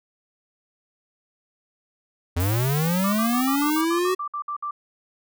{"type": "linear sweep", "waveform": "square", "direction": "up", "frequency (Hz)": [82.41, 376], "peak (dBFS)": -21, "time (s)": [2.36, 4.15], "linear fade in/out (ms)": 10}
{"type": "noise", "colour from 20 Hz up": "violet", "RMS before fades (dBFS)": -32, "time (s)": [2.4, 3.81], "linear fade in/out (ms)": 0}
{"type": "tone bursts", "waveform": "sine", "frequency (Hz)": 1174.7, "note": "D6", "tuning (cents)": 0, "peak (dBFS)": -26, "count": 12, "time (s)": [3.04, 4.71], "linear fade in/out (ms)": 5, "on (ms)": 86, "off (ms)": 58}
{"effects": []}